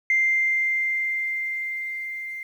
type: tone with level ramp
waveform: sine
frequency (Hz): 2093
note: C7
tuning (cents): 0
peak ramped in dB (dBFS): -16 to -31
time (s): 0.1-2.43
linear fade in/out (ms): 2
effects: tanh soft clip ceiling -12 dBFS + 9-bit